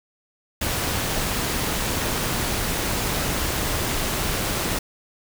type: noise with amplitude modulation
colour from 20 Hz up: pink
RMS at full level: -23 dBFS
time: 0.61-4.79 s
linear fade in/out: 5 ms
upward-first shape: sine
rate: 207 Hz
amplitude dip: 35%
effects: none